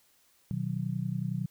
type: chord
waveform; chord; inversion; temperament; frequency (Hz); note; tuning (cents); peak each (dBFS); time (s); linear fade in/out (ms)
sine; B major; none; just; 123.47 / 154.34 / 185.21; B2 / D#3 / F#3; 0 / -14 / +2; -34; 0.51-1.46; 0
effects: white hiss -66 dBFS RMS until 1.5 s